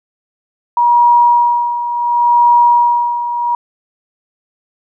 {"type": "tone with tremolo", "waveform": "sine", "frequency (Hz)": 956, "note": "A#5", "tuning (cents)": 43, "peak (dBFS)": -5, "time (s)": [0.77, 3.55], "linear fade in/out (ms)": 2, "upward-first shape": "sine", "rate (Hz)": 0.7, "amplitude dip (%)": 70, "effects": []}